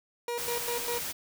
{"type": "tone with tremolo", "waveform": "30% pulse", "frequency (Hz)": 477, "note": "A#4", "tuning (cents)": 40, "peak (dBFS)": -28, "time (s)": [0.28, 0.99], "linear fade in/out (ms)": 2, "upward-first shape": "square", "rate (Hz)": 5, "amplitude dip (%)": 75}
{"type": "noise", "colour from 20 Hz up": "white", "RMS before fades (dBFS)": -35, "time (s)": [0.37, 1.13], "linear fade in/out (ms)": 20}
{"effects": []}